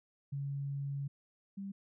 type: tone pair in turn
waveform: sine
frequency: 140 / 196.82 Hz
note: C#3 / G3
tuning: +18 / +7 cents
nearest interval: tritone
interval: 589 cents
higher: second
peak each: -35 / -39 dBFS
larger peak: first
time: 0.32-1.08 / 1.57-1.72 s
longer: first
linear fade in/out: 10 ms
effects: none